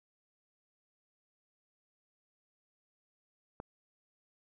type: click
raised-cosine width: 1 ms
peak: -27 dBFS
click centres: 3.601 s
effects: none